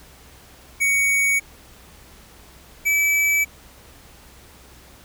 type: tone pair in turn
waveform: square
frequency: 2240 / 2302 Hz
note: C#7 / D7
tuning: +18 / -35 cents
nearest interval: unison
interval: 47 cents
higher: second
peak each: -17 dBFS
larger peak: neither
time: 0.8-1.4 / 2.85-3.45 s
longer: neither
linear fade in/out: 20 ms
effects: added 63 Hz sine -51 dBFS peak until 5.04 s + pink hiss -48 dBFS RMS until 5.04 s